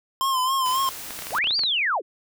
square tone with vibrato, 1046.5 Hz, C6, in tune, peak -21 dBFS, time 0.21-0.89 s, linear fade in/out 0 ms, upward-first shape sine, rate 3.7 Hz, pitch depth 62 cents each way
white noise, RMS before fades -36 dBFS, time 0.65-1.39 s, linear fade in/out 10 ms
clicks, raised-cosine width 0.3 ms, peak -18 dBFS, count 12, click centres 1.107 / 1.19 / 1.222 / 1.269 / 1.307 / 1.35 / 1.385 / 1.442 / 1.472 / 1.508 / 1.593 / 1.636 s
sine linear two-way sweep, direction up then down, 283.4 to 4804 to 283.4 Hz, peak -20 dBFS, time 1.31-2.02 s, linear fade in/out 50 ms, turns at 1.57 s
effects none

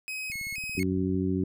40% pulse tone with vibrato, 2349 Hz, D7, in tune, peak -32 dBFS, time 0.08-0.83 s, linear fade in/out 0 ms, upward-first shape square, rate 2.1 Hz, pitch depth 130 cents each way
click train, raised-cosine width 5 ms, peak -35 dBFS, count 16, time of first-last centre 0.3-1.147 s, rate 17.7 Hz
harmonic tone, 93.4 Hz, F#2, 17 cents sharp, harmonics 1 / 2 / 3 / 4, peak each -32 / -29 / -29 / -32 dBFS, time 0.77-1.44 s, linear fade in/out 5 ms
effects none

